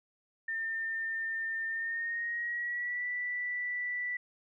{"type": "tone with pitch glide", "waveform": "sine", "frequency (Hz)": [1805, 1968.4], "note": ["A6", "B6"], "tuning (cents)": [44, -6], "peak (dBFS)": -32, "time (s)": [0.48, 4.17], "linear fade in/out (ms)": 5, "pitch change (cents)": 150, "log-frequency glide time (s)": [1.69, 3.06], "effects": []}